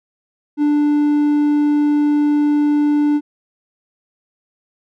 triangle tone, 294.6 Hz, D4, 6 cents sharp, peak -10 dBFS, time 0.57-3.21 s, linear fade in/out 50 ms, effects none

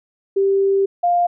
sine tone pair in turn, 392 / 701.1 Hz, G4 / F5, 0 / +7 cents, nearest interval minor seventh, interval 1007 cents, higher second, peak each -13 dBFS, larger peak neither, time 0.36-0.86 / 1.03-1.27 s, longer first, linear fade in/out 10 ms, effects none

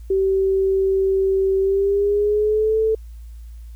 sine tone with pitch glide, 385.3 to 440 Hz, G4 to A4, -30 to 0 cents, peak -15 dBFS, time 0.1-2.95 s, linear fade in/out 5 ms, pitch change +230 cents, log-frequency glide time 1.6-2.78 s, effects added 57 Hz sine -34 dBFS peak until 3.75 s + white hiss -60 dBFS RMS until 3.75 s

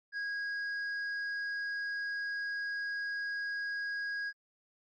triangle tone with hard clipping, 1645 Hz, G#6, 17 cents flat, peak -35 dBFS, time 0.12-4.33 s, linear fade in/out 50 ms, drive 8 dB, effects MP3 32 kbps

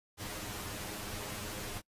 pink noise with comb filter, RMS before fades -41 dBFS, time 0.17-1.82 s, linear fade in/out 50 ms, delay 9.7 ms, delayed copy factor +0.65, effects noise-tail reverb RT60 0.1 s tail -24 dB re dry + resampled to 32000 Hz

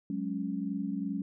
sine chord, F# suspended second, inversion none, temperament equal, 185 / 207.7 / 277.2 Hz, F#3 / G#3 / C#4, 0 / 0 / 0 cents, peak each -36 / -35 / -35 dBFS, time 0.1-1.22 s, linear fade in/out 2 ms, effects none

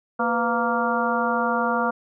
harmonic tone with a mistuned harmonic, 233.1 Hz, A#3, in tune, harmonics 1 / 2 / 3 / 4 / 5 / 6, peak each -27 / -27 / -27 / -27 / -27 / -27 dBFS, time 0.19-1.91 s, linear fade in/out 10 ms, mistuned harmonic 2, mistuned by +110 cents, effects none

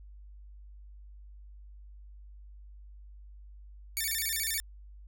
5% pulse tone with vibrato, 2009 Hz, B6, 29 cents sharp, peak -20 dBFS, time 3.97-4.6 s, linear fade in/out 0 ms, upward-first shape square, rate 14 Hz, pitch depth 200 cents each way, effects added 50 Hz sine -47 dBFS peak until 5.07 s

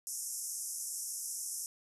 white band-pass noise, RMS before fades -40 dBFS, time 0.07-1.66 s, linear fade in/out 0 ms, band 5400 to 12000 Hz, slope 96 dB/octave, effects none

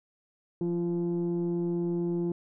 sine tone pair together, 173.3 / 344.5 Hz, F3 / F4, -13 / -24 cents, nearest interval octave, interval 1189 cents, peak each -28 / -27 dBFS, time 0.61-2.32 s, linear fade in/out 2 ms, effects tanh soft clip ceiling -23 dBFS

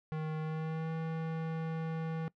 square tone with pitch glide, 156.4 to 161.64 Hz, D#3 to E3, +9 to -34 cents, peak -35 dBFS, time 0.12-2.28 s, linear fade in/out 0 ms, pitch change +57 cents, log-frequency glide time 0.4-0.92 s, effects noise-tail reverb RT60 0.1 s tail -22 dB re dry + low-pass 2000 Hz 12 dB/octave

